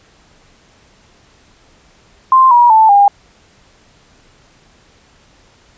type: tone with pitch steps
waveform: sine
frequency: 1046.5 / 959.6 / 880 / 807 Hz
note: C6 / A#5 / A5 / G#5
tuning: 0 / +50 / 0 / -50 cents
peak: -4 dBFS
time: 2.32-3.08 s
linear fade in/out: 2 ms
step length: 190 ms
effects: pink hiss -49 dBFS RMS until 5.77 s + resampled to 16000 Hz